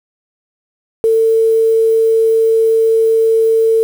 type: tone with quantisation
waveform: sine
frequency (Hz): 448.7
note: A4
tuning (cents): +34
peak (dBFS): -8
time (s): 1.04-3.83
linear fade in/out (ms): 0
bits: 6
effects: none